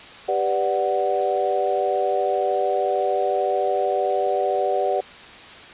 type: chord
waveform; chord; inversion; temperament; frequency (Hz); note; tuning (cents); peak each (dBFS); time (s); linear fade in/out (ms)
sine; G major seventh; none; equal; 392 / 493.9 / 587.3 / 740; G4 / B4 / D5 / F#5; 0 / 0 / 0 / 0; -25 / -26 / -24 / -23; 0.28-5.01; 10
effects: white hiss -41 dBFS RMS until 5.73 s + resampled to 8000 Hz